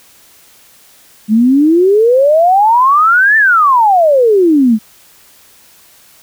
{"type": "exponential two-way sweep", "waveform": "sine", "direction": "up then down", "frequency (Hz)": [207.7, 1797, 207.7], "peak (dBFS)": -5, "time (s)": [1.28, 4.79], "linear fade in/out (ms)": 50, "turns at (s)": 3.37, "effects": ["white hiss -44 dBFS RMS until 6.22 s"]}